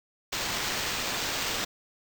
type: noise with sample-and-hold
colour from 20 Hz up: blue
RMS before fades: -31 dBFS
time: 0.32-1.65 s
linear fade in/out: 10 ms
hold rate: 11025 Hz
effects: none

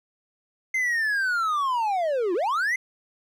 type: linear two-way sweep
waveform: triangle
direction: down then up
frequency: 2093 to 331 to 2093 Hz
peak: -20 dBFS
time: 0.74-2.76 s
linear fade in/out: 5 ms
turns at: 2.34 s
effects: none

